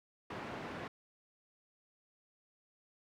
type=band-pass noise; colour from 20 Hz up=pink; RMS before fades=-44 dBFS; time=0.3-0.88 s; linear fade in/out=5 ms; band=140 to 2100 Hz; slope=12 dB/octave; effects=none